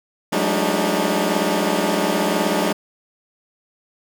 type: tone cluster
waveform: 15% pulse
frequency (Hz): 180 / 199.1 / 215.4 / 289.1 / 310.1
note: F#3 / G3 / A3 / D4 / D#4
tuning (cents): -47 / +27 / -37 / -27 / -6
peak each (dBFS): -18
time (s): 0.32-2.73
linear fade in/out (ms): 10
effects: none